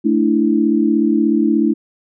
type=chord; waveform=sine; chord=A suspended fourth; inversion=none; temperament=just; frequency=220 / 293.3 / 330 Hz; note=A3 / D4 / E4; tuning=0 / -2 / +2 cents; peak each=-16 dBFS; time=0.04-1.74 s; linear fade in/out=20 ms; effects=none